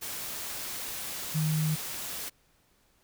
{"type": "tone in noise", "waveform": "sine", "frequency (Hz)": 155.56, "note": "D#3", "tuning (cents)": 0, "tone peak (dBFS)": -25, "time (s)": [1.34, 1.76], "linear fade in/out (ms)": 20, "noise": "white", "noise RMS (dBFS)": -37, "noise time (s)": [0.01, 2.3], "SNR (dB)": 9, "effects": ["pink hiss -67 dBFS RMS until 3.03 s"]}